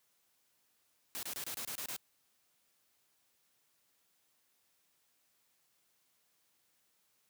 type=noise bursts; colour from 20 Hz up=white; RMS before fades=-41 dBFS; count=8; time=1.15-1.964 s; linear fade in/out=0 ms; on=79 ms; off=26 ms; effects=white hiss -75 dBFS RMS until 7.29 s + high-pass 80 Hz 12 dB/octave